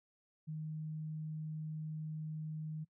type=tone; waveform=sine; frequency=155.56 Hz; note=D#3; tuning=in tune; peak=-39 dBFS; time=0.47-2.85 s; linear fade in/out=20 ms; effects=noise-tail reverb RT60 0.1 s tail -23 dB re dry